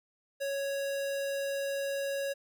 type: tone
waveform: square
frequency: 554.4 Hz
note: C#5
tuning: in tune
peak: -32 dBFS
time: 0.4-2.34 s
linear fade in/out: 20 ms
effects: none